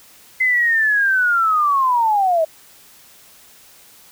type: linear sweep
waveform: sine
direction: down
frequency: 2061 to 621 Hz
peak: -13 dBFS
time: 0.4-2.45 s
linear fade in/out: 10 ms
effects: white hiss -47 dBFS RMS until 4.11 s